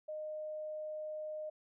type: tone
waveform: sine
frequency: 615 Hz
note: D#5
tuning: 20 cents flat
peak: -39 dBFS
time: 0.08-1.5 s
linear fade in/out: 10 ms
effects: none